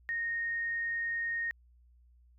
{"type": "tone", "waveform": "sine", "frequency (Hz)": 1855, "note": "A#6", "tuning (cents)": -9, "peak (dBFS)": -31, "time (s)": [0.09, 1.51], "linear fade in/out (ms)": 0, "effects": ["added 60 Hz sine -59 dBFS peak until 2.38 s"]}